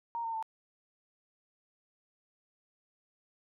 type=tone with pitch steps; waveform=sine; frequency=932 / 910.2 / 888.9 Hz; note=A#5 / A#5 / A5; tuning=-1 / -42 / +17 cents; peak=-33 dBFS; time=0.15-0.426 s; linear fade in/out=0 ms; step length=92 ms; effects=none